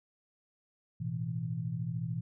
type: chord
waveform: sine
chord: A suspended second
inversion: none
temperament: equal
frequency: 110 / 123.47 / 164.81 Hz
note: A2 / B2 / E3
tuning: 0 / 0 / 0 cents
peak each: -40 / -36 / -36 dBFS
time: 1-2.21 s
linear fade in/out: 10 ms
effects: none